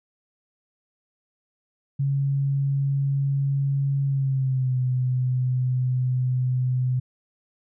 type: tone with pitch glide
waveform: sine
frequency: 138.59 to 127.09 Hz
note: C#3 to C3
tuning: 0 to -50 cents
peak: -20 dBFS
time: 1.99-7 s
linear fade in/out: 10 ms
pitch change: -150 cents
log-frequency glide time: 4.05-4.78 s
effects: none